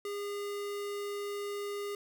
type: tone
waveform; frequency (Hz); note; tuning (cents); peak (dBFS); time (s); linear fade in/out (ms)
square; 407.1; G#4; -35; -36; 0.05-1.95; 2
effects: none